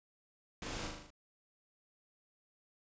pink noise with echo, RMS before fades -43 dBFS, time 0.62-0.87 s, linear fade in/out 2 ms, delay 39 ms, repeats 6, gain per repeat -3 dB, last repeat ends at 1.104 s, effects resampled to 16000 Hz

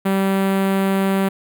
sawtooth tone with notch filter, 193.8 Hz, G3, 20 cents flat, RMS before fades -18 dBFS, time 0.05-1.29 s, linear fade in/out 10 ms, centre 5600 Hz, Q 0.6, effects none

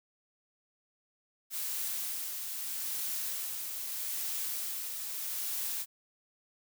blue noise with tremolo, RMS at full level -35 dBFS, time 1.5-5.86 s, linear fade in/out 50 ms, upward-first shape sine, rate 0.79 Hz, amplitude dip 35%, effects none

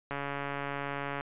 click train, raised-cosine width 0.5 ms, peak -20 dBFS, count 156, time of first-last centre 0.11-1.209 s, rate 141 Hz, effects resampled to 8000 Hz

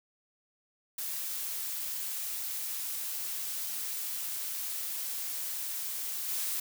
blue noise with level steps, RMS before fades -36 / -33 dBFS, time 0.98-6.6 s, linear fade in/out 5 ms, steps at 6.28 s, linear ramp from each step 10 ms, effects none

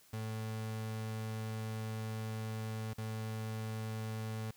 35% pulse tone with dropouts, 110 Hz, A2, in tune, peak -36 dBFS, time 0.13-4.51 s, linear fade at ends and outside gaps 5 ms, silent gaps 2.934-2.981 s, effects white hiss -64 dBFS RMS until 4.56 s

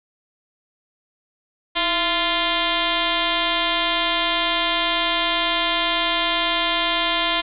sine tone with frequency modulation, 2093 Hz, C7, in tune, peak -18 dBFS, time 1.75-7.42 s, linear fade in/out 20 ms, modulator 354 Hz, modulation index 4.5, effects none

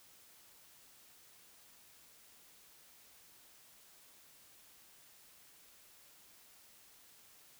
silence, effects white hiss -62 dBFS RMS until 7.59 s

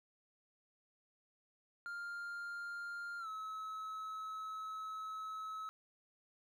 triangle tone with pitch glide, 1400 to 1291.2 Hz, F6 to E6, +4 to -36 cents, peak -40 dBFS, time 1.86-5.69 s, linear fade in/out 0 ms, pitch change -140 cents, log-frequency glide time 3.19-3.28 s, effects none

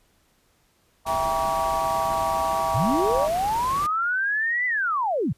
sine chord, E diminished seventh, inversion none, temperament just, 659.3 / 791.1 / 949.3 / 1139.2 Hz, E5 / G5 / Bb5 / Db6, 0 / +16 / +31 / +47 cents, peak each -27 dBFS, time 1.05-3.29 s, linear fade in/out 50 ms
pink noise, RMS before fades -35 dBFS, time 1.06-3.87 s, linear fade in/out 10 ms
sine linear two-way sweep, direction up then down, 90.2 to 2015 to 92.1 Hz, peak -21 dBFS, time 2.74-5.33 s, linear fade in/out 10 ms, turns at 4.66 s
effects pink hiss -64 dBFS RMS until 5.37 s + resampled to 32000 Hz

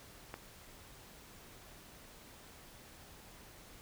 click, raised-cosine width 0.5 ms, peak -27 dBFS, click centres 0.341 s, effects pink hiss -56 dBFS RMS until 3.81 s

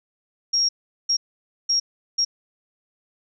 sine tone bursts at uneven times, 5588 Hz, F8, in tune, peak -17 dBFS, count 4, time 0.53-0.69 / 1.09-1.17 / 1.69-1.8 / 2.18-2.25 s, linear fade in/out 10 ms, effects none

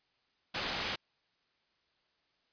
white low-pass noise, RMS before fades -36 dBFS, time 0.54-0.96 s, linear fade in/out 10 ms, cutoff 4600 Hz, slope 12 dB/octave, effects white hiss -75 dBFS RMS until 2.52 s + resampled to 11025 Hz

